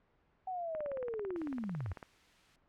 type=linear sweep; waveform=sine; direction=down; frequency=762 to 78.2 Hz; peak=-36 dBFS; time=0.47-1.93 s; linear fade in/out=5 ms
type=click train; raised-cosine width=0.5 ms; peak=-30 dBFS; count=24; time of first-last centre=0.75-2.028 s; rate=18 Hz
type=noise; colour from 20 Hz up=violet; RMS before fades=-45 dBFS; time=1.36-2.56 s; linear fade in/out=2 ms
effects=pink hiss -72 dBFS RMS until 2.68 s + low-pass 2000 Hz 12 dB/octave